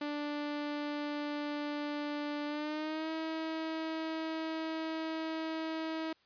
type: tone with pitch glide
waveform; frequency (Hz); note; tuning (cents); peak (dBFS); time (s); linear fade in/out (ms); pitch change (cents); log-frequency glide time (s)
sawtooth; 293.7 to 320.3; D4 to E4; 0 to -50; -31; 0.01-6.13; 5; +150; 2.46-3.11
effects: white hiss -69 dBFS RMS until 6.25 s + resampled to 11025 Hz